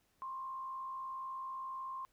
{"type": "tone with frequency modulation", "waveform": "sine", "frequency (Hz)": 1057, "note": "C6", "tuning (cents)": 17, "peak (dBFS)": -40, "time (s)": [0.22, 2.05], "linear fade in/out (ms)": 0, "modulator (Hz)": 58.2, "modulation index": 0.39, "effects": ["pink hiss -75 dBFS RMS until 2.12 s"]}